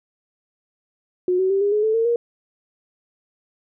sine tone with pitch steps, 362.8 / 376.7 / 391.1 / 406.1 / 421.6 / 437.7 / 454.5 / 471.9 Hz, F#4 / F#4 / G4 / G#4 / G#4 / A4 / A#4 / A#4, -34 / +31 / -4 / -39 / +26 / -9 / -44 / +21 cents, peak -16 dBFS, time 1.28-2.16 s, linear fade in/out 2 ms, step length 110 ms, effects none

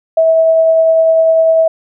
sine tone with tremolo, 649 Hz, E5, 27 cents flat, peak -5 dBFS, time 0.17-1.68 s, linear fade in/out 5 ms, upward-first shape triangle, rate 10 Hz, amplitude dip 25%, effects none

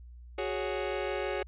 sawtooth chord, F# suspended second, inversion none, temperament just, 370 / 416.2 / 555 Hz, F#4 / G#4 / C#5, 0 / +4 / +2 cents, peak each -31 dBFS, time 0.38-1.43 s, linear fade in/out 5 ms, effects added 60 Hz sine -46 dBFS peak until 1.47 s + resampled to 8000 Hz

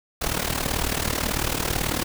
pink noise with amplitude modulation, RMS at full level -22 dBFS, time 0.21-2.04 s, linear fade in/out 10 ms, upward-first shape sine, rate 38.2 Hz, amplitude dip 80%, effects none

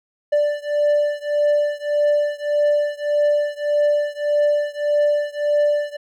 triangle beating tone pair, 587.3 / 589 Hz, D5 / D5, 0 / +5 cents, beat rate 1.7 Hz, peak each -17 / -18 dBFS, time 0.32-5.97 s, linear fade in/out 10 ms, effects none

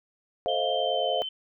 sine chord, F dominant seventh, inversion first, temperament just, 436.5 / 523.8 / 628.6 / 698.5 Hz, A4 / C5 / Eb5 / F5, -14 / +2 / +18 / 0 cents, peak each -34 / -30 / -30 / -28 dBFS, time 0.46-1.22 s, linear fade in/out 0 ms
sine tone with pitch glide, 3136 to 3073 Hz, G7 to G7, 0 to -35 cents, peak -31 dBFS, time 0.48-1.29 s, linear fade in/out 5 ms, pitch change -35 cents, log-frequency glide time 0.74-1.07 s
effects none

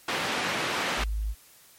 white band-pass noise, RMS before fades -29 dBFS, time 0.08-1.04 s, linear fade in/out 5 ms, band 140 to 2600 Hz, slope 12 dB/octave
sine tone, 52.9 Hz, G#1, 33 cents sharp, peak -26 dBFS, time 0.97-1.35 s, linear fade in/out 50 ms
effects white hiss -55 dBFS RMS until 1.78 s + MP3 64 kbps

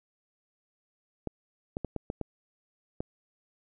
clicks, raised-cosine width 2 ms, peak -19 dBFS, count 7, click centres 1.273 / 1.769 / 1.847 / 1.963 / 2.101 / 2.213 / 3.005 s, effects none

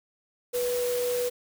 sine tone in noise, 490 Hz, B4, 14 cents flat, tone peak -25 dBFS, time 0.53-1.3 s, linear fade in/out 20 ms, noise white, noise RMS -36 dBFS, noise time 0.53-1.3 s, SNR +8 dB, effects none

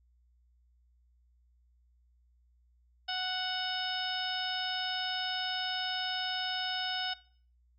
harmonic tone, 740 Hz, F#5, in tune, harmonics 1 / 2 / 3 / 4 / 5 / 6 / 7, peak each -38 / -39 / -47 / -37 / -40 / -49 / -40 dBFS, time 3.08-7.14 s, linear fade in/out 10 ms, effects noise-tail reverb RT60 0.5 s tail -20 dB re dry + added 60 Hz sine -64 dBFS peak until 7.78 s

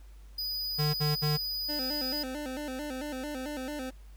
square tone, 4955 Hz, D#8, 8 cents flat, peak -32 dBFS, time 0.38-2.23 s, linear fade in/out 5 ms
square tone bursts, 150.2 Hz, D3, 39 cents sharp, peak -27 dBFS, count 3, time 0.78-1.376 s, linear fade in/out 20 ms, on 160 ms, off 58 ms
25% pulse tone with vibrato, 277.2 Hz, C#4, in tune, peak -31 dBFS, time 1.68-3.91 s, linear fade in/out 20 ms, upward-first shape square, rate 4.5 Hz, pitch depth 120 cents each way
effects added 50 Hz sine -47 dBFS peak until 4.16 s + pink hiss -64 dBFS RMS until 4.16 s

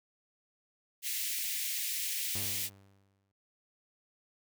white high-pass noise, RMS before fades -35 dBFS, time 1.02-2.7 s, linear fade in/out 50 ms, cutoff 1900 Hz, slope 48 dB/octave
sawtooth tone with exponential decay, 98.3 Hz, G2, 5 cents sharp, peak -35 dBFS, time 2.35-3.32 s, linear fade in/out 5 ms, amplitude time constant 210 ms
effects none

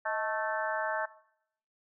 harmonic tone with a mistuned harmonic, 220 Hz, A3, in tune, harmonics 3 / 4 / 5 / 6 / 7 / 8, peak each -35 / -35 / -39 / -41 / -36 / -38 dBFS, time 0.05-1.06 s, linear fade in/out 10 ms, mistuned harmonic 3, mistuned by -74 cents, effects noise-tail reverb RT60 0.7 s tail -19 dB re dry

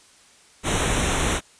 pink band-stop noise, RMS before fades -22 dBFS, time 0.63-1.41 s, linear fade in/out 50 ms, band 4000 to 5700 Hz, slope 96 dB/octave, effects white hiss -53 dBFS RMS until 1.59 s + resampled to 22050 Hz

